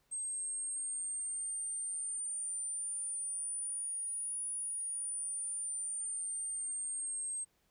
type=exponential two-way sweep; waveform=sine; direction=up then down; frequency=8372 to 9730 to 8372 Hz; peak=-36 dBFS; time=0.11-7.45 s; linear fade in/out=20 ms; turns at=4.5 s; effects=pink hiss -75 dBFS RMS until 7.7 s